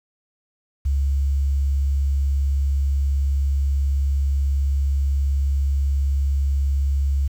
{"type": "tone", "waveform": "sine", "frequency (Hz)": 69.3, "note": "C#2", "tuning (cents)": 0, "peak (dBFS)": -17, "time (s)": [0.85, 7.28], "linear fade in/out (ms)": 10, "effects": ["8-bit"]}